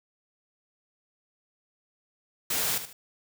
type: noise with echo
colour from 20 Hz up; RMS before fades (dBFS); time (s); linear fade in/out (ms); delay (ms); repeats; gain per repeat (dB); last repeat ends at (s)
white; -28; 2.5-2.78; 5; 75; 2; -10; 2.93
effects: none